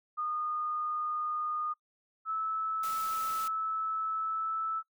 sine tone, 1226 Hz, D#6, 26 cents flat, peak -31 dBFS, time 0.17-1.74 s, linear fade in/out 20 ms
sine tone with pitch glide, 1306 to 1313.6 Hz, E6 to E6, -17 to -6 cents, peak -30 dBFS, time 2.25-4.83 s, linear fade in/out 50 ms, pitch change +11 cents, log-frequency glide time 4.15-4.55 s
white noise, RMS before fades -44 dBFS, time 2.83-3.48 s, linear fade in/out 5 ms
effects noise-tail reverb RT60 0.1 s tail -20 dB re dry

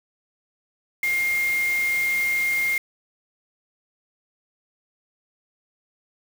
sine tone in noise, 2123 Hz, C7, 25 cents sharp, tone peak -20 dBFS, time 1.03-2.78 s, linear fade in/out 2 ms, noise white, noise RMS -35 dBFS, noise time 1.03-2.78 s, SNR +12 dB, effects none

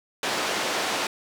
pink band-pass noise, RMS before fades -27 dBFS, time 0.23-1.07 s, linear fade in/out 2 ms, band 390 to 6200 Hz, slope 12 dB/octave, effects none

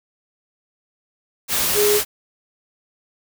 sine tone in noise, 415.3 Hz, G#4, in tune, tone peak -15 dBFS, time 1.74-2.01 s, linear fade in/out 50 ms, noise white, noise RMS -20 dBFS, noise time 1.48-2.05 s, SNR +2 dB, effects none

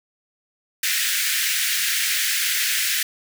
pink high-pass noise, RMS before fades -22 dBFS, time 0.83-3.03 s, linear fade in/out 5 ms, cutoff 1600 Hz, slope 48 dB/octave, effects none

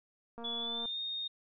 click train, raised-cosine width 1 ms, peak -33 dBFS, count 112, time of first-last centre 0.38-0.856 s, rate 233 Hz
sine tone with pitch glide, 3425 to 3692 Hz, A7 to A#7, -47 to -17 cents, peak -35 dBFS, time 0.44-1.28 s, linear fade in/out 10 ms, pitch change +130 cents, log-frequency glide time 0.58-0.99 s
effects none

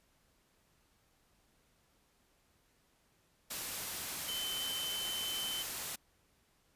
sine tone in noise, 3063 Hz, G7, 41 cents flat, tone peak -37 dBFS, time 4.28-5.63 s, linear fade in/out 10 ms, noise white, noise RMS -40 dBFS, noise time 3.5-5.96 s, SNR 0 dB, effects pink hiss -72 dBFS RMS until 6.75 s + resampled to 32000 Hz

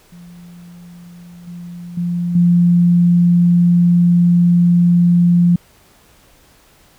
sine tone with level steps, 174.1 Hz, F3, 5 cents flat, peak -35 / -28 / -16 / -8 dBFS, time 0.12-5.56 s, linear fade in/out 5 ms, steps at 1.47 / 1.97 / 2.35 s, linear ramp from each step 5 ms, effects pink hiss -50 dBFS RMS until 6.98 s

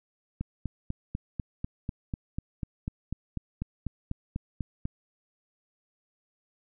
click train, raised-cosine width 5 ms, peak -19 dBFS, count 19, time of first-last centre 0.41-4.854 s, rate 4.05 Hz, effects none

